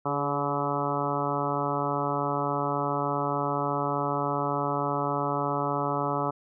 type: harmonic tone with a mistuned harmonic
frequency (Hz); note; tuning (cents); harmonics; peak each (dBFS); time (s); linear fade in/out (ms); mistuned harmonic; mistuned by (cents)
143.4; D3; -41; 1 / 2 / 3 / 4 / 5 / 6 / 7 / 8 / 9; -34 / -34 / -34 / -34 / -34 / -34 / -34 / -34 / -34; 0.05-6.31; 10; 3; -30
effects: none